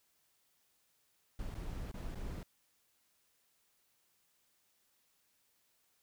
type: noise with dropouts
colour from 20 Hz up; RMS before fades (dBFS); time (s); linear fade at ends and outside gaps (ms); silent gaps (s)
brown; -42; 1.39-2.43; 2; 1.544-1.55 / 1.915-1.941 / 2.148-2.155
effects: white hiss -75 dBFS RMS until 6.02 s